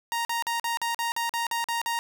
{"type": "tone bursts", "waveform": "sawtooth", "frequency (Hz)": 932.3, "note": "A#5", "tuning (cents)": 0, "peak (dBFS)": -22, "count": 11, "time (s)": [0.12, 1.99], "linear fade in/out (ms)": 0, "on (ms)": 130, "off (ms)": 44, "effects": []}